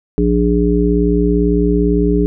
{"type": "harmonic tone", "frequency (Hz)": 58.9, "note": "A#1", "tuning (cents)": 19, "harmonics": [1, 3, 5, 7], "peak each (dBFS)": [-16, -16, -16, -16], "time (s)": [0.18, 2.26], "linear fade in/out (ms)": 0, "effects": []}